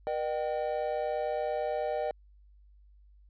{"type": "tone cluster", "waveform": "triangle", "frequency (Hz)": [477.9, 607, 770], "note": ["A#4", "D#5", "G5"], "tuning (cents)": [43, -43, -31], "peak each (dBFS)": [-33, -30, -33], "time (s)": [0.07, 2.11], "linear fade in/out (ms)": 0, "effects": ["added 50 Hz sine -55 dBFS peak until 3.29 s", "resampled to 11025 Hz"]}